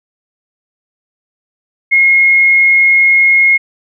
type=tone; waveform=sine; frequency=2155 Hz; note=C#7; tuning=49 cents flat; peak=-5 dBFS; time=1.91-3.58 s; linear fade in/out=20 ms; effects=none